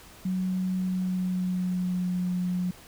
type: tone with pitch glide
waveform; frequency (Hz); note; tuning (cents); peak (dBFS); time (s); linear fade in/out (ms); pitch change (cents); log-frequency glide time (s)
sine; 185.5 to 180.22; F#3 to F#3; +5 to -45; -25; 0.25-2.71; 5; -50; 0.75-2.16
effects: pink hiss -50 dBFS RMS until 2.87 s